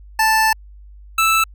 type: tone pair in turn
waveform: 25% pulse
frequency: 880 / 1318.5 Hz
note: A5 / E6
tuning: 0 / 0 cents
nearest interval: perfect fifth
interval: 700 cents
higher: second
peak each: -9 dBFS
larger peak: neither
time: 0.19-0.53 / 1.18-1.44 s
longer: first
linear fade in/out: 5 ms
effects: added 50 Hz sine -38 dBFS peak until 1.54 s